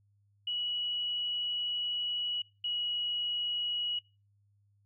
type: tone pair in turn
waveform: sine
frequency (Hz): 2928 / 2913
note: F#7 / F#7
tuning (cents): -19 / -28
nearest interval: unison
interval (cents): 9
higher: first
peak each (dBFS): -31 / -31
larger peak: neither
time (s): 0.47-2.42 / 2.64-3.99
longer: first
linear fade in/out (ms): 5
effects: noise-tail reverb RT60 0.3 s tail -22 dB re dry + added 101 Hz sine -66 dBFS peak until 4.85 s